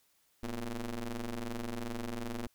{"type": "ring-modulated tone", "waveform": "sawtooth", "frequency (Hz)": 115.7, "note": "A#2", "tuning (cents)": -13, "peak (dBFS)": -29, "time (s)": [0.43, 2.47], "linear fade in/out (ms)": 0, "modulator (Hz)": 127, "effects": ["white hiss -71 dBFS RMS until 2.54 s"]}